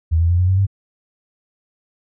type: tone with pitch steps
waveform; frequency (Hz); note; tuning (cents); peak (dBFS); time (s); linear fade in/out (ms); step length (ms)
sine; 81 / 84.15 / 87.42 / 90.81 / 94.34 / 98.01; E2 / E2 / F2 / F#2 / F#2 / G2; -30 / +36 / +2 / -32 / +34 / 0; -12; 0.11-0.668; 20; 93
effects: none